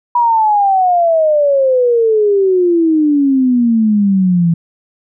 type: exponential sweep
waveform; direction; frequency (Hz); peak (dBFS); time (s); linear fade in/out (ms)
sine; down; 975 to 164.81; -8; 0.15-4.54; 5
effects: none